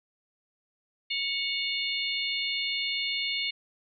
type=harmonic tone with a mistuned harmonic; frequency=714 Hz; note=F5; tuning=38 cents sharp; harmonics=3 / 4 / 5 / 6; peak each=-32 / -33 / -34 / -35 dBFS; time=1.1-3.51 s; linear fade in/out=10 ms; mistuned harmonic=3; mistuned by=+59 cents; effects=none